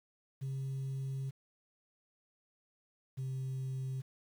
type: tone pair in turn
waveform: sine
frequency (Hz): 134.5 / 131.73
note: C3 / C3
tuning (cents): +48 / +12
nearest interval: unison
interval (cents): 36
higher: first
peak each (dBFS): -33 / -33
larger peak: neither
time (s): 0.41-1.31 / 3.17-4.02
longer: first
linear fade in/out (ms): 20
effects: tanh soft clip ceiling -34 dBFS + 10-bit

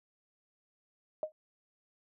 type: tone with exponential decay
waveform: sine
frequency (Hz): 620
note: D#5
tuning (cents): -6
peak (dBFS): -27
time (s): 1.23-1.32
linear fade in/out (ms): 1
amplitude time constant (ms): 19
effects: none

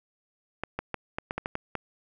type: clicks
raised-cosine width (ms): 0.5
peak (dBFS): -15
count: 9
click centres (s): 0.636 / 0.79 / 0.943 / 1.185 / 1.309 / 1.38 / 1.459 / 1.554 / 1.753
effects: none

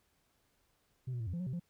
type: tone with pitch steps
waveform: sine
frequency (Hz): 127.7 / 121.4 / 112.4 / 89.1 / 171.6 / 182.4 / 128.1 / 173.7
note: C3 / B2 / A2 / F2 / F3 / F#3 / C3 / F3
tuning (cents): -42 / -29 / +37 / +35 / -30 / -24 / -36 / -9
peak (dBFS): -33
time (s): 1.07-1.598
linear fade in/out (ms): 10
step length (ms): 66
effects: tanh soft clip ceiling -34 dBFS + pink hiss -75 dBFS RMS until 1.69 s

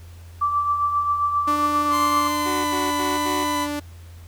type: tone with tremolo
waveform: sine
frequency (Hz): 1165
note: D6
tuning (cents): -14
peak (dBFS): -16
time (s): 0.41-2.28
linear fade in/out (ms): 10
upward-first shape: triangle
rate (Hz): 7.5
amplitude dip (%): 55
type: tone with vibrato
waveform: sawtooth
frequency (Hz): 294.4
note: D4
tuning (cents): +4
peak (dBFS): -21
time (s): 1.47-3.8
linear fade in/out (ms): 10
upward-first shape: square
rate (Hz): 1.2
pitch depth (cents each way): 9
type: tone with pitch glide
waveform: 40% pulse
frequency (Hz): 1046.5 to 998.7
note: C6 to B5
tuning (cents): 0 to +19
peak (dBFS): -22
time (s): 1.9-3.68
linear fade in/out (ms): 50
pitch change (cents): -81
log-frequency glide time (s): 2.21-2.71
type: tone bursts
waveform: sawtooth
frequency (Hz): 370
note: F#4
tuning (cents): 0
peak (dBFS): -24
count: 4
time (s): 2.45-3.448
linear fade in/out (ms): 20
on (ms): 200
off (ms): 66
effects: added 85 Hz sine -39 dBFS peak until 4.27 s + pink hiss -52 dBFS RMS until 4.27 s

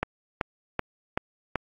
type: click train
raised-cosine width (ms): 0.5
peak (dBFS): -10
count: 5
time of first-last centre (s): 0.03-1.557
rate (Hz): 2.62
effects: AAC 64 kbps

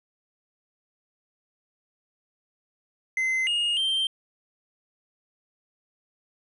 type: tone with pitch steps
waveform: triangle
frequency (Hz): 2060 / 2854 / 3144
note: C7 / F7 / G7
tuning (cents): -28 / +37 / +4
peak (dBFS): -21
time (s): 3.17-4.07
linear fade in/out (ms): 2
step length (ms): 300
effects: resampled to 24000 Hz

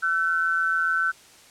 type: tone pair together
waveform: sine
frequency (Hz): 1349 / 1516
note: E6 / F#6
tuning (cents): +40 / +42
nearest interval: major second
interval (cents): 202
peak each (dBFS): -25 / -22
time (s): 0.02-1.12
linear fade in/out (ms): 20
effects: white hiss -51 dBFS RMS until 1.5 s + low-pass 9000 Hz 12 dB/octave

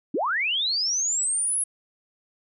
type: linear sweep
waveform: sine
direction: up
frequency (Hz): 220 to 10810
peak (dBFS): -22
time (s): 0.14-1.64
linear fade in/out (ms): 5
effects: none

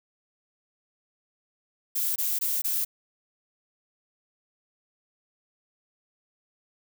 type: noise bursts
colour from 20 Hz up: violet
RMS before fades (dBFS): -27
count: 4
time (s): 1.95-2.85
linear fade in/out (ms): 10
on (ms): 210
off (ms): 20
effects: none

